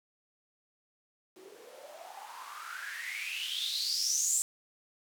blue noise with band-pass filter sweep, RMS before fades -36 dBFS, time 1.36-4.42 s, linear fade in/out 0 ms, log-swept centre 350 to 7900 Hz, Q 9.3, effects none

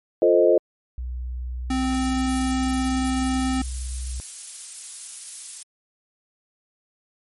sine chord, F dominant seventh, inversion none, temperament equal, 349.2 / 440 / 523.3 / 622.3 Hz, F4 / A4 / C5 / Eb5, 0 / 0 / 0 / 0 cents, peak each -19 dBFS, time 0.22-0.58 s, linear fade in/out 2 ms
sine tone with pitch glide, 61.8 to 63.14 Hz, B1 to B1, +2 to +39 cents, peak -27 dBFS, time 0.98-4.2 s, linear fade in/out 0 ms, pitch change +37 cents, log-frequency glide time 2.02-3.03 s
square tone, 260 Hz, C4, 11 cents flat, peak -22 dBFS, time 1.7-3.62 s, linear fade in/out 5 ms
violet noise, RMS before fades -31 dBFS, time 1.94-5.63 s, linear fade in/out 5 ms
effects MP3 48 kbps

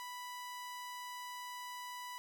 sawtooth tone, 987.8 Hz, B5, in tune, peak -40 dBFS, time 0-2.18 s, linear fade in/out 0 ms, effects none

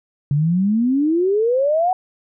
sine exponential sweep, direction up, 138.59 to 756 Hz, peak -14 dBFS, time 0.31-1.93 s, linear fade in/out 2 ms, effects none

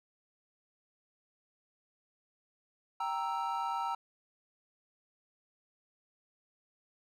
triangle chord, E diminished, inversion first, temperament equal, 784 / 932.3 / 1318.5 Hz, G5 / Bb5 / E6, 0 / 0 / 0 cents, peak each -36 / -33 / -36 dBFS, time 3-3.95 s, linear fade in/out 5 ms, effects none

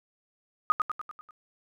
sine tone with echo, 1245 Hz, D#6, 1 cent sharp, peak -17 dBFS, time 0.7-0.72 s, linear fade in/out 0 ms, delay 98 ms, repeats 6, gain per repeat -5 dB, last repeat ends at 1.308 s, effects none

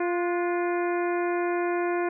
harmonic tone with a mistuned harmonic, 349.2 Hz, F4, in tune, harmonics 1 / 2 / 3 / 4 / 5 / 6 / 7, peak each -25 / -31 / -35 / -37 / -39 / -41 / -42 dBFS, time 0-2.09 s, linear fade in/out 5 ms, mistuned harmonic 4, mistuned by +64 cents, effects none

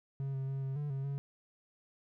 triangle tone with pitch steps, 136.7 / 134.1 / 135.8 / 134.4 / 146.6 / 135.6 / 139.5 Hz, C#3 / C3 / C#3 / C3 / D3 / C#3 / C#3, -24 / +43 / -35 / +47 / -3 / -38 / +11 cents, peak -32 dBFS, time 0.2-1.18 s, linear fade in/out 0 ms, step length 140 ms, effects none

